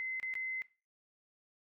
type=tone with dropouts; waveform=sine; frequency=2055 Hz; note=C7; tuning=32 cents flat; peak=-35 dBFS; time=0-0.62 s; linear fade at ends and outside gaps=0 ms; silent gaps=0.199-0.229 / 0.339-0.353 s; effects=noise-tail reverb RT60 0.3 s tail -18 dB re dry